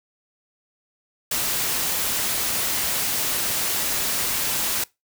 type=noise; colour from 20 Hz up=white; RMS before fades=-24 dBFS; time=1.31-4.84 s; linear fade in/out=5 ms; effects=noise-tail reverb RT60 0.2 s tail -22 dB re dry